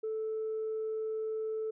sine tone, 438.4 Hz, A4, 6 cents flat, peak -31 dBFS, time 0.03-1.71 s, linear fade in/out 10 ms, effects tanh soft clip ceiling -29 dBFS

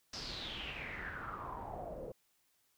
pink noise with low-pass filter sweep, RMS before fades -44 dBFS, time 0.13-2.12 s, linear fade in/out 5 ms, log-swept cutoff 5400 to 480 Hz, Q 6.9, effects white hiss -75 dBFS RMS until 2.77 s

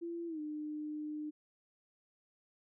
sine tone with pitch glide, 339.3 to 302.3 Hz, F4 to D#4, -50 to -50 cents, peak -38 dBFS, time 0.01-1.31 s, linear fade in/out 20 ms, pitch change -200 cents, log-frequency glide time 0.27-0.4 s, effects none

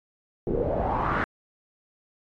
pink noise with low-pass filter sweep, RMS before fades -26 dBFS, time 0.47-1.24 s, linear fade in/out 0 ms, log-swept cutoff 380 to 1600 Hz, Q 4.2, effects AAC 32 kbps

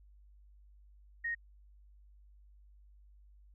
sine tone, 1864.7 Hz, A#6, in tune, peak -33 dBFS, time 1.24-1.35 s, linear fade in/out 10 ms, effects added 50 Hz sine -57 dBFS peak until 3.54 s

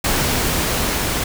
pink noise with level ramp, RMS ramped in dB -18 to -21 dBFS, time 0.04-1.24 s, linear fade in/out 5 ms, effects none

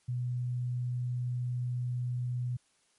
sine tone, 123.47 Hz, B2, in tune, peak -30 dBFS, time 0.08-2.57 s, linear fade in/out 10 ms, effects white hiss -70 dBFS RMS until 2.98 s + MP3 48 kbps

